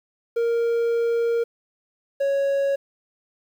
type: tone pair in turn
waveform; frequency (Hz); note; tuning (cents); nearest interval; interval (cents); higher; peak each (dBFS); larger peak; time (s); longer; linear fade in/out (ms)
triangle; 466.2 / 554.4; A#4 / C#5; 0 / 0; minor third; 300; second; -17; neither; 0.36-1.44 / 2.2-2.76; first; 10
effects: 9-bit